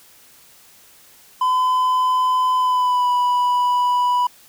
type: tone with pitch glide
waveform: triangle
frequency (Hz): 1014 to 984.6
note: B5 to B5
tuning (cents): +45 to -6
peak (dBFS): -13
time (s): 1.41-4.27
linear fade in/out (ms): 5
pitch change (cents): -51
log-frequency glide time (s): 2.57-3.1
effects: white hiss -49 dBFS RMS until 4.48 s